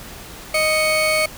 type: tone pair together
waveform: 35% pulse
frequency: 623 / 2220 Hz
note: D#5 / C#7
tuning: +2 / +2 cents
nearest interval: octave + minor seventh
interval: 2200 cents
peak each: -17 dBFS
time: 0.54-1.26 s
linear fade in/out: 5 ms
effects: pink hiss -37 dBFS RMS until 1.37 s